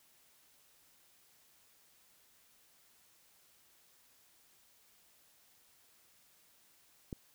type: click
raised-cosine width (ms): 3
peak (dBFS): -27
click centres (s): 7.128
effects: white hiss -67 dBFS RMS until 7.34 s